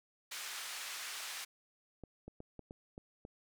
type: band-pass noise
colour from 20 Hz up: pink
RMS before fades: -44 dBFS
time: 0.31-1.45 s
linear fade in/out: 10 ms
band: 1500 to 11000 Hz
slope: 12 dB/octave
type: clicks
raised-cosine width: 2 ms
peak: -34 dBFS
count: 7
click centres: 2.037 / 2.28 / 2.404 / 2.593 / 2.709 / 2.979 / 3.251 s
effects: none